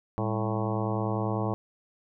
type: harmonic tone with a mistuned harmonic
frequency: 110 Hz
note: A2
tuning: in tune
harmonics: 1 / 2 / 3 / 4 / 5 / 6 / 7 / 8 / 9 / 10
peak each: -30 / -33 / -35 / -36 / -37 / -38 / -38 / -39 / -40 / -40 dBFS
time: 0.18-1.54 s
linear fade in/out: 0 ms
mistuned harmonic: 2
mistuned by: -130 cents
effects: none